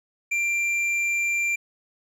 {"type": "tone with hard clipping", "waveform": "sine", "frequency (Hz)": 2369, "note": "D7", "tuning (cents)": 14, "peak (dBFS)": -23, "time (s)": [0.31, 1.56], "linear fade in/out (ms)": 10, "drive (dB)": 6, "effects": []}